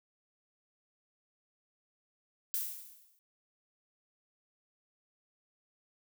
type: noise with exponential decay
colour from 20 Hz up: violet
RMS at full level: -32 dBFS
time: 2.54-3.19 s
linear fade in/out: 0 ms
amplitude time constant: 140 ms
effects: none